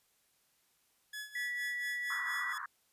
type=tone with tremolo; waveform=sawtooth; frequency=1700 Hz; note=G#6; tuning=40 cents sharp; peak=-36 dBFS; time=1.13-2.58 s; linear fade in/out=5 ms; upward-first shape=sine; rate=4.3 Hz; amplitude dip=80%
type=tone; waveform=sine; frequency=1950 Hz; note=B6; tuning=23 cents flat; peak=-35 dBFS; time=1.35-2.53 s; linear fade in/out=5 ms
type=band-pass noise; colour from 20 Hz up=pink; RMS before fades=-41 dBFS; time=2.1-2.66 s; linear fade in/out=5 ms; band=1000 to 1800 Hz; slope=96 dB/octave
effects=white hiss -73 dBFS RMS until 2.92 s + resampled to 32000 Hz